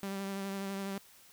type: tone with vibrato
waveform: sawtooth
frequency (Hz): 196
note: G3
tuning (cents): 0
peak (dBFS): -32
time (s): 0.03-0.98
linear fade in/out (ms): 0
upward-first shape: triangle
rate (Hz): 12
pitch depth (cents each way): 24
effects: white hiss -59 dBFS RMS until 1.32 s